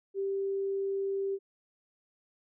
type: tone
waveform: sine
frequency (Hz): 392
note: G4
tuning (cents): 0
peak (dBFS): -29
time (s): 0.14-1.39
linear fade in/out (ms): 50
effects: none